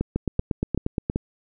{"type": "two click trains", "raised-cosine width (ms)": 3, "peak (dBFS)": [-10, -10], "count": [9, 4], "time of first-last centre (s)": [[0.16, 1.099], [0.01, 1.159]], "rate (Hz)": [8.52, 2.61], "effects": []}